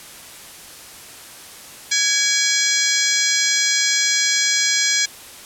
harmonic tone with a mistuned harmonic, 830.6 Hz, G#5, in tune, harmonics 2 / 3 / 4 / 5 / 6 / 7 / 8 / 9, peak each -24 / -24 / -24 / -24 / -24 / -24 / -24 / -24 dBFS, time 1.91-5.06 s, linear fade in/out 10 ms, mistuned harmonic 3, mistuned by -150 cents, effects white hiss -39 dBFS RMS until 5.45 s + low-pass 12000 Hz 12 dB/octave

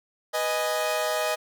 sawtooth chord, G# minor, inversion first, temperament equal, 493.9 / 622.3 / 830.6 Hz, B4 / D#5 / G#5, 0 / 0 / 0 cents, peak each -28 / -22 / -28 dBFS, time 0.33-1.36 s, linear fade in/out 20 ms, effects none

